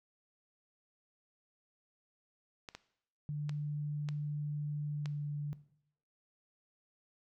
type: clicks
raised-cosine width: 0.2 ms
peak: -27 dBFS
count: 5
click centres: 2.688 / 2.75 / 3.494 / 4.088 / 5.058 s
type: tone with pitch glide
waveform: sine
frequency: 147.8 to 146.44 Hz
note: D3 to D3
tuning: +11 to -5 cents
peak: -35 dBFS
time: 3.29-5.53 s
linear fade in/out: 0 ms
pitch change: -16 cents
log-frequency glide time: 4.92-5.13 s
effects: noise-tail reverb RT60 0.7 s tail -17 dB re dry